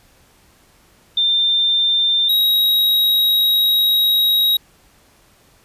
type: tone pair in turn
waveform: sine / square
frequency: 3590 / 3813 Hz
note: A7 / A#7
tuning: +34 / +38 cents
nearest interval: minor second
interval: 104 cents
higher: second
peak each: -13 dBFS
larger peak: neither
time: 1.17-2.29 / 2.29-4.57 s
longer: second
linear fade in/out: 5 ms
effects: pink hiss -53 dBFS RMS until 5.64 s + resampled to 32000 Hz